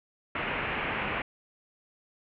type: low-pass noise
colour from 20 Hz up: white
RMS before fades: -32 dBFS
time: 0.35-1.22 s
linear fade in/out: 5 ms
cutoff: 2700 Hz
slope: 48 dB/octave
effects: none